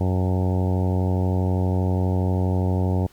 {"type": "harmonic tone with a mistuned harmonic", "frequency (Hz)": 92.4, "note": "F#2", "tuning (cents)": -2, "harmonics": [1, 2, 3, 4, 5, 6, 7, 8, 9, 10], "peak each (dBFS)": [-20, -26, -30, -32, -34, -36, -37, -38, -39, -40], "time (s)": [0, 3.07], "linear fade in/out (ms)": 10, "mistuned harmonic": 10, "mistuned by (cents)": -34, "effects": ["pink hiss -55 dBFS RMS until 3.12 s"]}